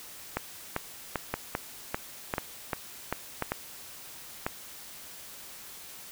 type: two click trains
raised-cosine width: 0.5 ms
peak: -13 / -13 dBFS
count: 9 / 4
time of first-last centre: 0.37-3.52 / 1.34-4.465 s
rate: 2.54 / 0.96 Hz
effects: white hiss -46 dBFS RMS until 6.11 s